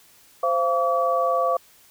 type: tone cluster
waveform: sine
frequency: 521 / 684 / 1144 Hz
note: C5 / F5 / D6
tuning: -7 / -36 / -46 cents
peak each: -23 dBFS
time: 0.43-1.57 s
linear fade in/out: 5 ms
effects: white hiss -54 dBFS RMS until 1.9 s